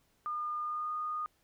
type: tone with pitch glide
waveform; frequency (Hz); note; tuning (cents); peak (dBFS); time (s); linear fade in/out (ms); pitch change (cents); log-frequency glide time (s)
sine; 1213 to 1229.2; D#6 to D#6; -44 to -21; -33; 0.26-1.26; 0; +23; 0.61-0.92
effects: pink hiss -72 dBFS RMS until 1.43 s